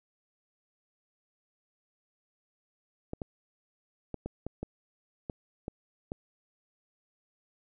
clicks, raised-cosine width 2 ms, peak -22 dBFS, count 9, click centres 3.134 / 3.218 / 4.143 / 4.26 / 4.466 / 4.63 / 5.298 / 5.681 / 6.119 s, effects none

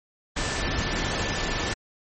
sine tone in noise, 1760 Hz, A6, in tune, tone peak -36 dBFS, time 0.36-1.74 s, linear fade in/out 10 ms, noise pink, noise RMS -27 dBFS, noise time 0.36-1.74 s, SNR -12 dB, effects MP3 32 kbps

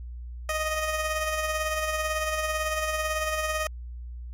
15% pulse tone with tremolo, 622.3 Hz, D#5, in tune, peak -18 dBFS, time 0.49-3.67 s, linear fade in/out 2 ms, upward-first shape sine, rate 18 Hz, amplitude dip 40%, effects added 60 Hz sine -35 dBFS peak until 4.33 s + MP3 64 kbps

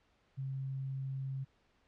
sine tone, 134.3 Hz, C3, 46 cents sharp, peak -36 dBFS, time 0.37-1.45 s, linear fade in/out 20 ms, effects pink hiss -72 dBFS RMS until 1.87 s + low-pass 4000 Hz 12 dB/octave

